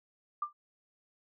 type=tone with exponential decay; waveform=sine; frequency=1189 Hz; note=D6; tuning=21 cents sharp; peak=-27 dBFS; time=0.42-0.53 s; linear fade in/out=5 ms; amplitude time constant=23 ms; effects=none